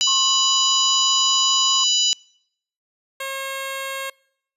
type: harmonic tone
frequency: 987.8 Hz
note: B5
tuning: in tune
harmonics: 3 / 4 / 5 / 6 / 7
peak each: -19 / -23 / -24 / -27 / -22 dBFS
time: 0.01-2.13 s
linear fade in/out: 0 ms
type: tone with vibrato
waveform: triangle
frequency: 1071 Hz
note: C6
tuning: 40 cents sharp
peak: -22 dBFS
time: 0.07-1.84 s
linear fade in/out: 5 ms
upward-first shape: triangle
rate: 5 Hz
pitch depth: 9 cents each way
type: tone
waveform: 10% pulse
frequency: 540 Hz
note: C#5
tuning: 45 cents flat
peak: -18 dBFS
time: 3.2-4.1 s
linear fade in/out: 5 ms
effects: noise-tail reverb RT60 0.7 s tail -26 dB re dry + resampled to 32000 Hz